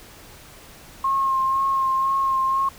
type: tone with vibrato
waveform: sine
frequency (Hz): 1072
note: C6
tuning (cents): +42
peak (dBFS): -18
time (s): 1.04-2.69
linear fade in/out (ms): 5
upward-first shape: sine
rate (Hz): 2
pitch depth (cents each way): 21
effects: pink hiss -45 dBFS RMS until 2.78 s